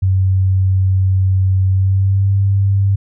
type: tone with pitch glide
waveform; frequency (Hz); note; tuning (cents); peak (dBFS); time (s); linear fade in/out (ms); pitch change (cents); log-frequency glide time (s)
sine; 94.7 to 98.49; F#2 to G2; +41 to +9; -10; 0.02-2.96; 10; +68; 1.68-2.33
effects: none